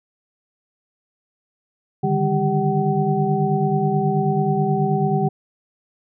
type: tone cluster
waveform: sine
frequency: 145.8 / 155.1 / 199.5 / 394.3 / 758 Hz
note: D3 / D#3 / G3 / G4 / F#5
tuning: -12 / -5 / +31 / +10 / +42 cents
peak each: -23 dBFS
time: 2.03-5.29 s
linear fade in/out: 10 ms
effects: none